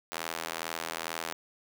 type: tone with high-pass filter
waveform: square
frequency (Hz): 41.12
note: E1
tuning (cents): -4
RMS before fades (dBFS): -37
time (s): 0.12-1.33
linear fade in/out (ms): 0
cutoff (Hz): 740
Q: 0.6
effects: none